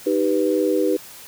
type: chord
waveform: sine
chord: Eb augmented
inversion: none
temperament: equal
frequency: 311.1 / 392 / 493.9 Hz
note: Eb4 / G4 / B4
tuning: 0 / 0 / 0 cents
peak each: -21 dBFS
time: 0.06-0.97 s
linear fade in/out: 10 ms
effects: white hiss -41 dBFS RMS until 1.27 s